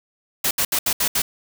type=noise bursts at uneven times; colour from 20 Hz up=white; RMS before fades=-20 dBFS; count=6; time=0.44-0.51 / 0.58-0.65 / 0.72-0.79 / 0.86-0.93 / 1-1.08 / 1.15-1.22 s; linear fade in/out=5 ms; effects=none